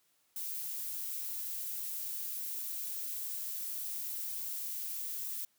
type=noise; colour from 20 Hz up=violet; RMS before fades=-39 dBFS; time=0.36-5.45 s; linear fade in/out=2 ms; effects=white hiss -73 dBFS RMS until 5.58 s + high-pass 80 Hz 12 dB/octave